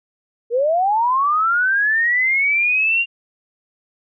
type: linear sweep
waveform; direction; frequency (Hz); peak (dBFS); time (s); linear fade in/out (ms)
sine; up; 451.2 to 2800; -14; 0.5-3.06; 50
effects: none